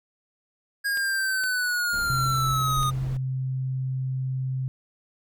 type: linear sweep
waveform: square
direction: down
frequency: 1639 to 1226 Hz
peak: -24 dBFS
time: 0.84-2.91 s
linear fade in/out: 20 ms
type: clicks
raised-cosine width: 0.2 ms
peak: -22 dBFS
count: 3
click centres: 0.973 / 1.438 / 2.831 s
type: noise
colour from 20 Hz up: brown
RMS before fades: -36 dBFS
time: 1.93-3.17 s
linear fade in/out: 2 ms
type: tone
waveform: sine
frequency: 130.81 Hz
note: C3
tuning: in tune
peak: -25 dBFS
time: 2.1-4.68 s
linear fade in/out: 0 ms
effects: none